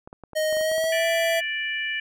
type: clicks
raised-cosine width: 1 ms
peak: -27 dBFS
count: 10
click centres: 0.075 / 0.129 / 0.237 / 0.333 / 0.527 / 0.569 / 0.611 / 0.716 / 0.781 / 0.841 s
type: tone with pitch glide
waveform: square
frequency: 622.3 to 663.1 Hz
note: D#5 to E5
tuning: 0 to +10 cents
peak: -22 dBFS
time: 0.35-1.41 s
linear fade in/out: 20 ms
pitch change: +110 cents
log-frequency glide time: 0.56-1.06 s
type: harmonic tone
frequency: 587.3 Hz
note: D5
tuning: in tune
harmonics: 3 / 4 / 5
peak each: -28 / -30 / -32 dBFS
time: 0.92-2 s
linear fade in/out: 5 ms
effects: none